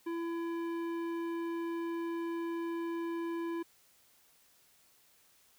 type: tone with tanh clipping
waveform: sine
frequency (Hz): 335.8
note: E4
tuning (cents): +32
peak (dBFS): -36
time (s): 0.06-3.63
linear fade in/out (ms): 10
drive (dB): 14
effects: white hiss -66 dBFS RMS until 5.58 s